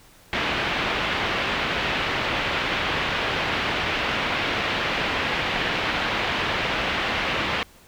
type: low-pass noise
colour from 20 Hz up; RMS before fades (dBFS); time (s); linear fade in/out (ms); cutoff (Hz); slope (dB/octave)
white; -25; 0.33-7.63; 0; 3100; 24
effects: pink hiss -52 dBFS RMS until 7.87 s